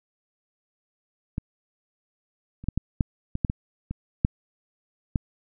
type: clicks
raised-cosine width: 5 ms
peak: -15 / -28 / -11 / -11 / -8 / -15 / -9 / -13 / -18 / -6 / -10 dBFS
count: 11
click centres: 1.381 / 2.64 / 2.686 / 2.776 / 3.008 / 3.354 / 3.448 / 3.499 / 3.91 / 4.249 / 5.158 s
effects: none